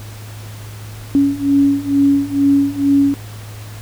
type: beating tone pair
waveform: sine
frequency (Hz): 278.7 / 280.9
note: C#4 / C#4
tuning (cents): +9 / +23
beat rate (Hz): 2.2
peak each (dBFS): -15 / -13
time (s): 1.15-3.14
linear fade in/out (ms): 0
effects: added 106 Hz sine -30 dBFS peak until 3.81 s + pink hiss -38 dBFS RMS until 3.81 s